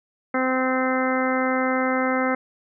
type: harmonic tone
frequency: 258.8 Hz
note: C4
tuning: 19 cents flat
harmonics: 1 / 2 / 3 / 4 / 5 / 6 / 7 / 8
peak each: -24 / -25 / -29 / -32 / -28 / -31 / -34 / -30 dBFS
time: 0.34-2.35 s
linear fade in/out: 5 ms
effects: none